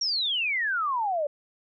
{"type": "exponential sweep", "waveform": "sine", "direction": "down", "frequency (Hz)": [5700, 564], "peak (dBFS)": -24, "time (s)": [0.01, 1.27], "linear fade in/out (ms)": 5, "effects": []}